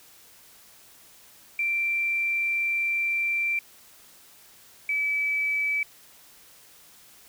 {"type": "tone pair in turn", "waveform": "sine", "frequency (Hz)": [2353, 2299], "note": ["D7", "D7"], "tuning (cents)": [3, -37], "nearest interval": "unison", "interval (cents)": 40, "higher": "first", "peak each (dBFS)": [-23, -23], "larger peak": "neither", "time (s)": [[1.59, 3.59], [4.89, 5.83]], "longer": "first", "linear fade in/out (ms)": 2, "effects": ["white hiss -53 dBFS RMS until 7.28 s"]}